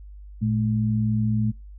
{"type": "tone pair together", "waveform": "sine", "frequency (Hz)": [113.8, 214.2], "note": ["A#2", "A3"], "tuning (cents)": [-41, -46], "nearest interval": "major seventh", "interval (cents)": 1095, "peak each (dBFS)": [-22, -23], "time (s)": [0.41, 1.52], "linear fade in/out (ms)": 20, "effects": ["noise-tail reverb RT60 0.2 s tail -25 dB re dry", "added 50 Hz sine -39 dBFS peak until 1.78 s"]}